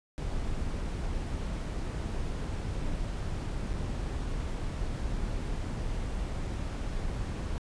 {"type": "noise with dropouts", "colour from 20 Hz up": "brown", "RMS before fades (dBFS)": -33, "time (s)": [0.18, 7.58], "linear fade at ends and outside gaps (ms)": 0, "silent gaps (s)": [3.731, 3.738], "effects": ["resampled to 22050 Hz"]}